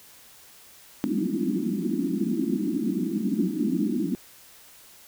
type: band-pass noise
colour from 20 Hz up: pink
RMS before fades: -26 dBFS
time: 1.04-4.15 s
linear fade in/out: 0 ms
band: 180 to 350 Hz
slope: 96 dB/octave
effects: white hiss -51 dBFS RMS until 5.07 s